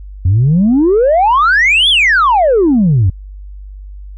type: exponential two-way sweep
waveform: sine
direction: up then down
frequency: 85.3 to 3520 to 85.3 Hz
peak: -5 dBFS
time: 0.25-3.1 s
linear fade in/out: 5 ms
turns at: 1.89 s
effects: tanh soft clip ceiling -4 dBFS + added 49 Hz sine -27 dBFS peak until 4.17 s